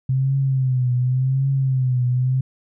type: tone with vibrato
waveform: sine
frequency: 130.1 Hz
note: C3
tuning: 9 cents flat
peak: -16 dBFS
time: 0.09-2.41 s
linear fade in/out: 5 ms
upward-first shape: triangle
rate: 0.89 Hz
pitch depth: 93 cents each way
effects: none